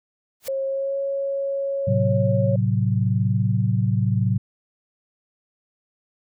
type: noise with exponential growth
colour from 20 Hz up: white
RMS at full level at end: -30 dBFS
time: 0.4-0.48 s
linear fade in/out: 2 ms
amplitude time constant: 17 ms
type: tone with pitch glide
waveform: sine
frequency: 540 to 551.7 Hz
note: C#5 to C#5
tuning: -45 to -8 cents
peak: -22 dBFS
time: 0.48-2.56 s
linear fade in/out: 5 ms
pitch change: +37 cents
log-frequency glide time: 0.66-0.98 s
type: chord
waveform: sine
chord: F# diminished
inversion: first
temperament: equal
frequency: 110 / 130.81 / 185 Hz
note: A2 / C3 / F#3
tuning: 0 / 0 / 0 cents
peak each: -20 / -23 / -24 dBFS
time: 1.87-4.38 s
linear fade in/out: 10 ms
effects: none